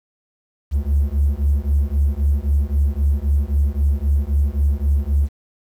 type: beating tone pair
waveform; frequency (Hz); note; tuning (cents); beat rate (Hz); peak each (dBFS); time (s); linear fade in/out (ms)
triangle; 69.3 / 73.1; C#2 / D2; 0 / -7; 3.8; -15; 0.71-5.29; 50
effects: tanh soft clip ceiling -9 dBFS + 8-bit